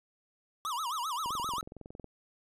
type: tone with vibrato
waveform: square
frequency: 1108.7 Hz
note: C#6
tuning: in tune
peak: -33 dBFS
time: 0.65-1.61 s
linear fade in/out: 0 ms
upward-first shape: sine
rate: 7.6 Hz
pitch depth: 290 cents each way
type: click train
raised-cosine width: 2 ms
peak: -32 dBFS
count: 18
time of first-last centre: 1.26-2.043 s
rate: 21.7 Hz
effects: resampled to 32000 Hz